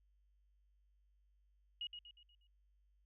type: tone with echo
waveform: sine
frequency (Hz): 2887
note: F#7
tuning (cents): -43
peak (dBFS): -40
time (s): 1.81-1.87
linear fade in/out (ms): 2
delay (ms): 120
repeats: 5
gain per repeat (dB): -7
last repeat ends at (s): 2.47
effects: added 50 Hz sine -70 dBFS peak until 3.05 s